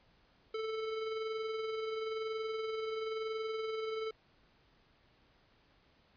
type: tone with amplitude modulation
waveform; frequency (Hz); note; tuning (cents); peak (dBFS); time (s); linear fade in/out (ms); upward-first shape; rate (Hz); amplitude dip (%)
square; 440.5; A4; +2; -35; 0.54-4.11; 5; sine; 21; 35
effects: pink hiss -68 dBFS RMS until 6.16 s + resampled to 11025 Hz